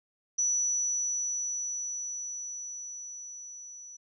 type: tone with level ramp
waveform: sine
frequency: 5920 Hz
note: F#8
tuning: in tune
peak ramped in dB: -24 to -44 dBFS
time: 0.38-3.97 s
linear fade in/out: 10 ms
effects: none